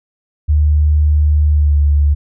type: tone with pitch glide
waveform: sine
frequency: 75.1 to 72.79 Hz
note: D2 to D2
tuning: +39 to -15 cents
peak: -8 dBFS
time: 0.48-2.15 s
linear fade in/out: 20 ms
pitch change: -54 cents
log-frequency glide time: 1.52-1.76 s
effects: none